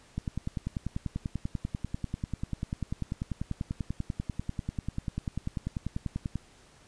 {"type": "click train", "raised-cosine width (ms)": 5, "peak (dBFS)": -19, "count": 64, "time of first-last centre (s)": [0.18, 6.356], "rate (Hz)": 10.2, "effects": ["pink hiss -58 dBFS RMS until 6.87 s", "resampled to 22050 Hz"]}